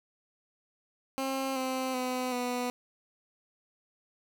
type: tone with pitch steps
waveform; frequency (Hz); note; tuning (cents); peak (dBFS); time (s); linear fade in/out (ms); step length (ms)
15% pulse; 267.3 / 260.3 / 253.5 / 246.8; C4 / C4 / B3 / B3; +37 / -9 / +45 / -1; -24; 1.18-2.7; 0; 380
effects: none